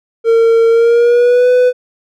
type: tone with pitch glide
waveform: triangle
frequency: 457.2 to 498.6 Hz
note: A#4 to B4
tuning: -34 to +16 cents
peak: -4 dBFS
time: 0.24-1.73 s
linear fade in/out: 50 ms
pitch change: +150 cents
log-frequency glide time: 0.69-1.49 s
effects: none